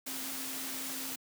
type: tone in noise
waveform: sine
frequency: 265.7 Hz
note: C4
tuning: 27 cents sharp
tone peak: -46 dBFS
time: 0.06-1.16 s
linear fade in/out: 10 ms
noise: white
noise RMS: -39 dBFS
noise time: 0.06-1.16 s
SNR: -10 dB
effects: high-pass 150 Hz 12 dB/octave